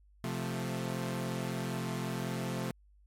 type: chord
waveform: sawtooth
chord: F major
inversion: second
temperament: equal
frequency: 130.81 / 174.61 / 220 Hz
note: C3 / F3 / A3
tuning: 0 / 0 / 0 cents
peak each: -33 / -34 / -35 dBFS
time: 0.24-2.71 s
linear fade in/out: 0 ms
effects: added 50 Hz sine -59 dBFS peak until 3.06 s + MP3 64 kbps